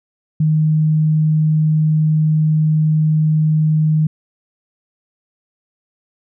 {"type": "tone", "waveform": "sine", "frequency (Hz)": 155.3, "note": "D#3", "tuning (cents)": -3, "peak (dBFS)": -11, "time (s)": [0.4, 4.07], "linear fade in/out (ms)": 5, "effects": []}